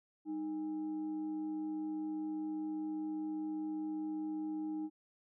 sine tone with frequency modulation, 310 Hz, D#4, 6 cents flat, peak -36 dBFS, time 0.25-4.9 s, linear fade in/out 50 ms, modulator 505 Hz, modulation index 0.27, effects none

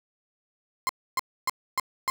35% pulse tone bursts, 1046.5 Hz, C6, in tune, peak -21 dBFS, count 5, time 0.87-2.1 s, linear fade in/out 0 ms, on 22 ms, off 280 ms, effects none

